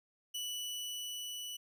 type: tone with level ramp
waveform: sawtooth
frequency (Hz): 2960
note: F#7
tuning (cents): 0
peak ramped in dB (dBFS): -34 to -38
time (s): 0.34-1.57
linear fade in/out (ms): 10
effects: none